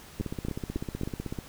two click trains, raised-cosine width 3 ms, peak -17 / -20 dBFS, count 4 / 20, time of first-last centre 0.21-1.034 / 0.2-1.387 s, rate 3.64 / 16 Hz, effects pink hiss -49 dBFS RMS until 1.48 s

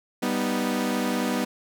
sawtooth chord, G augmented, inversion none, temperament equal, 196 / 246.9 / 311.1 Hz, G3 / B3 / D#4, 0 / 0 / 0 cents, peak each -25 / -22 / -27 dBFS, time 0.22-1.45 s, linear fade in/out 10 ms, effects none

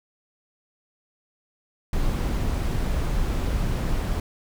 brown noise, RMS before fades -24 dBFS, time 1.93-4.2 s, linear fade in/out 2 ms, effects none

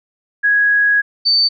sine tone pair in turn, 1661.2 / 4560 Hz, G#6 / C#8, 0 / +48 cents, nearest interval octave + perfect fourth, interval 1748 cents, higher second, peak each -10 dBFS, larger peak neither, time 0.43-1.02 / 1.25-1.49 s, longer first, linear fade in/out 20 ms, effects none

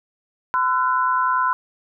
sine tone cluster, 1016 / 1349 / 1479 Hz, B5 / E6 / F#6, +49 / +40 / -1 cents, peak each -18 / -24 / -25 dBFS, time 0.54-1.53 s, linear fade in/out 0 ms, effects none

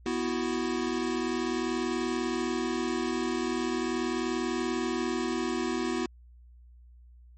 square chord, B suspended fourth, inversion none, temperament equal, 246.9 / 329.6 / 370 Hz, B3 / E4 / F#4, 0 / 0 / 0 cents, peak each -33 dBFS, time 0.06-6.06 s, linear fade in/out 2 ms, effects added 60 Hz sine -50 dBFS peak until 7.37 s + MP3 32 kbps

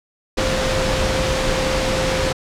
sine tone in noise, 523.3 Hz, C5, in tune, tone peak -22 dBFS, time 0.37-2.33 s, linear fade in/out 10 ms, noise pink, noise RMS -20 dBFS, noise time 0.37-2.33 s, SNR -5 dB, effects low-pass 6000 Hz 12 dB/octave

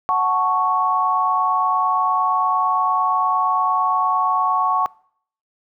sine chord, F# minor, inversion none, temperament equal, 740 / 880 / 1108.7 Hz, F#5 / A5 / C#6, 0 / 0 / 0 cents, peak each -22 / -23 / -17 dBFS, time 0.09-4.86 s, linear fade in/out 0 ms, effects noise-tail reverb RT60 0.6 s tail -23 dB re dry

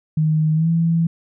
sine tone with pitch glide, 155.8 to 166.02 Hz, D#3 to E3, +3 to +13 cents, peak -14 dBFS, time 0.17-1.07 s, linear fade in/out 5 ms, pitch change +110 cents, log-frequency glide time 0.54-0.69 s, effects none

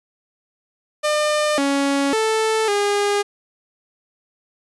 sawtooth tone with pitch steps, 602 / 278.9 / 440.4 / 407.7 Hz, D5 / C#4 / A4 / G#4, +43 / +11 / +2 / -32 cents, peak -13 dBFS, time 1.03-3.23 s, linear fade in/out 20 ms, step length 550 ms, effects resampled to 24000 Hz

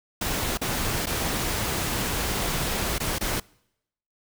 pink noise with dropouts, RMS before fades -27 dBFS, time 0.21-3.4 s, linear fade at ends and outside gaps 5 ms, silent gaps 0.574-0.614 / 1.059-1.068 / 2.983-3.001 / 3.185-3.209 s, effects noise-tail reverb RT60 0.8 s tail -25 dB re dry

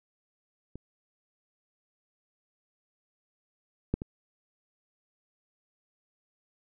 clicks, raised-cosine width 3 ms, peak -28 / -13 / -22 dBFS, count 3, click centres 0.756 / 3.94 / 4.019 s, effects none

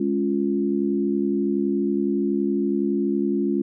sine chord, Db major, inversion second, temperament equal, 207.7 / 277.2 / 349.2 Hz, Ab3 / Db4 / F4, 0 / 0 / 0 cents, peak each -24 dBFS, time 0-3.62 s, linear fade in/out 5 ms, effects none

